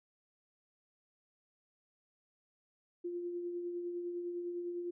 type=tone with tremolo; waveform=sine; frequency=349.6 Hz; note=F4; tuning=2 cents sharp; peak=-35 dBFS; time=3.04-4.91 s; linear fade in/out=10 ms; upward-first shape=triangle; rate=9.9 Hz; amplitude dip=40%; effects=none